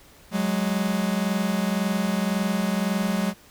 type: tone pair together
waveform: 45% pulse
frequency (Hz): 185.84 / 207.7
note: F#3 / G#3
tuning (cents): +8 / 0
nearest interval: major second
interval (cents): 192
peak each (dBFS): -25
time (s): 0.31-3.34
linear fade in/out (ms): 50
effects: pink hiss -52 dBFS RMS until 3.5 s